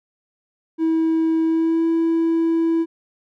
triangle tone with pitch glide, 323.5 to 329.5 Hz, E4 to E4, -32 to -1 cents, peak -13 dBFS, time 0.78-2.86 s, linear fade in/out 50 ms, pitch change +31 cents, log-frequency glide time 1.44-1.86 s, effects tanh soft clip ceiling -10 dBFS

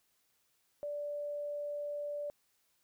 sine tone, 584 Hz, D5, 10 cents flat, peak -36 dBFS, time 0.83-2.3 s, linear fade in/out 0 ms, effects white hiss -75 dBFS RMS until 2.83 s

